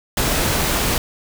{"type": "noise", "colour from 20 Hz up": "pink", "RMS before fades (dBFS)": -19, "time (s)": [0.17, 0.98], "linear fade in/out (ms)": 2, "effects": []}